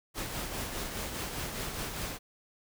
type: noise with tremolo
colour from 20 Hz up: pink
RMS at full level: -35 dBFS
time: 0.14-2.19 s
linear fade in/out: 50 ms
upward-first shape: triangle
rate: 4.9 Hz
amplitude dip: 45%
effects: none